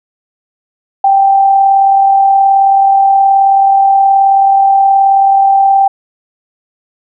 sine tone with amplitude modulation, 784 Hz, G5, in tune, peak -3 dBFS, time 1.04-5.88 s, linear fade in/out 5 ms, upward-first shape sine, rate 38.8 Hz, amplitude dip 30%, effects none

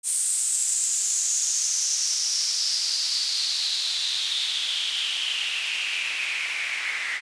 white noise with band-pass filter sweep, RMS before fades -26 dBFS, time 0.03-7.21 s, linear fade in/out 50 ms, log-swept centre 8800 to 2000 Hz, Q 5.3, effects resampled to 22050 Hz

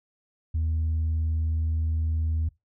sine tone, 79.8 Hz, D#2, 44 cents sharp, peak -21 dBFS, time 0.54-2.49 s, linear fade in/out 10 ms, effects noise-tail reverb RT60 0.2 s tail -23 dB re dry + tanh soft clip ceiling -21 dBFS

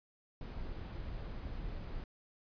brown noise, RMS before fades -42 dBFS, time 0.41-2.04 s, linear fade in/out 2 ms, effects resampled to 11025 Hz

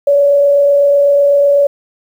sine tone with frequency modulation, 568 Hz, C#5, 42 cents sharp, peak -6 dBFS, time 0.07-1.67 s, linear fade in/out 5 ms, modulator 28 Hz, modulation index 0.24, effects 7-bit

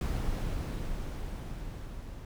brown noise with level ramp, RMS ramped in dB -30 to -43 dBFS, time 0.01-2.25 s, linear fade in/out 2 ms, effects none

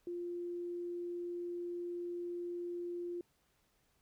sine tone, 349.2 Hz, F4, in tune, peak -38 dBFS, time 0.07-3.21 s, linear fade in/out 2 ms, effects pink hiss -75 dBFS RMS until 4.01 s

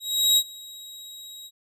sawtooth tone with ADSR envelope, 3821 Hz, A#7, 42 cents sharp, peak -12 dBFS, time 0-1.51 s, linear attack 370 ms, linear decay 61 ms, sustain -24 dB, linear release 49 ms, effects resampled to 32000 Hz

